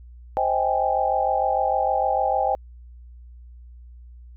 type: chord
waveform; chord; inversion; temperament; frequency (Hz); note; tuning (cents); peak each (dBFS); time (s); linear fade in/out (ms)
sine; Ab major seventh; first; equal with one note detuned; 523.3 / 631.7 / 784 / 830.6; C5 / Eb5 / G5 / Ab5; 0 / +26 / 0 / 0; -26 / -26 / -22 / -26; 0.37-2.55; 0
effects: added 60 Hz sine -41 dBFS peak until 4.36 s